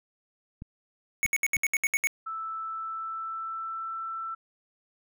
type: clicks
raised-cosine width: 5 ms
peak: -27 dBFS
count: 3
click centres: 0.621 / 1.256 / 1.567 s
type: tone bursts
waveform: square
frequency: 2217 Hz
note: C#7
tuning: in tune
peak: -23 dBFS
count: 9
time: 1.23-2.071 s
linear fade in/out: 0 ms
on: 33 ms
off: 68 ms
type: tone with pitch glide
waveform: sine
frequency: 1318 to 1333.3 Hz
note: E6 to E6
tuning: -1 to +19 cents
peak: -32 dBFS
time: 2.26-4.35 s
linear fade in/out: 10 ms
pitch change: +20 cents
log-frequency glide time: 2.58-3.96 s
effects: none

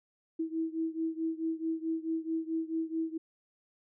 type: beating tone pair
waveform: sine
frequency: 322.6 / 327.2 Hz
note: E4 / E4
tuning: -37 / -13 cents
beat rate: 4.6 Hz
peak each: -33 / -35 dBFS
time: 0.39-3.18 s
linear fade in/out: 10 ms
effects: none

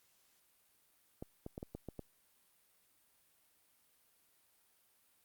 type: clicks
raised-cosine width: 2 ms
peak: -30 dBFS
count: 7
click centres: 1.225 / 1.464 / 1.579 / 1.629 / 1.75 / 1.887 / 1.993 s
effects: white hiss -72 dBFS RMS until 5.24 s + Opus 48 kbps

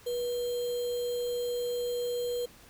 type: tone with sample-and-hold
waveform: sine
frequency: 484.3 Hz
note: B4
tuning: 34 cents flat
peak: -29 dBFS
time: 0.06-2.46 s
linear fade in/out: 10 ms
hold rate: 3675 Hz
effects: pink hiss -55 dBFS RMS until 2.69 s

